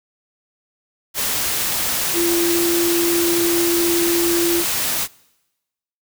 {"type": "tone in noise", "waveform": "sine", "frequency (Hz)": 341.9, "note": "F4", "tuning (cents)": -37, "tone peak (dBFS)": -17, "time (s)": [2.13, 4.64], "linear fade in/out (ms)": 50, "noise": "white", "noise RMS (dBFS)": -21, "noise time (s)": [1.14, 5.08], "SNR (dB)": 1, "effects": ["noise-tail reverb RT60 1.0 s tail -24 dB re dry"]}